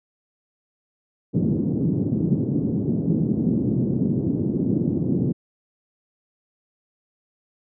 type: band-pass noise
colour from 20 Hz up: pink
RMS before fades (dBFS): -22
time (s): 1.33-5.33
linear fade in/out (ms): 20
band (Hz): 130 to 320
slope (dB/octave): 24
effects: none